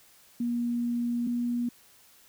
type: tone pair in turn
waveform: sine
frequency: 238.6 / 240.4 Hz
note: A#3 / B3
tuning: +41 / -46 cents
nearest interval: unison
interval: 13 cents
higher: second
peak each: -26 dBFS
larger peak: neither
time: 0.4-1.27 / 1.27-1.69 s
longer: first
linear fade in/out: 5 ms
effects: white hiss -58 dBFS RMS until 2.28 s